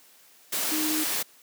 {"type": "tone in noise", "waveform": "sine", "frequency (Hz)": 310, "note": "D#4", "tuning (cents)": -6, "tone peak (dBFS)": -27, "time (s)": [0.71, 1.04], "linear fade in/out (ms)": 10, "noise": "white", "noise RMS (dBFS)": -28, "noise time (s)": [0.52, 1.23], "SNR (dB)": -2, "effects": ["white hiss -56 dBFS RMS until 1.42 s", "high-pass 200 Hz 12 dB/octave"]}